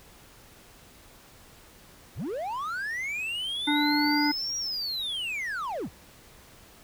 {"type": "linear two-way sweep", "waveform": "triangle", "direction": "up then down", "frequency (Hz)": [41.2, 5700, 41.2], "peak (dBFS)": -28, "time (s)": [2.15, 5.9], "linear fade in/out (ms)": 50, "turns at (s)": 4.57}
{"type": "harmonic tone", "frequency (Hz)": 294.7, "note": "D4", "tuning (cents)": 6, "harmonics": [1, 3, 5, 7], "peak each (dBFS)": [-24, -29, -32, -31], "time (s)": [3.67, 4.32], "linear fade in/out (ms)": 10}
{"effects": ["pink hiss -53 dBFS RMS until 6.83 s"]}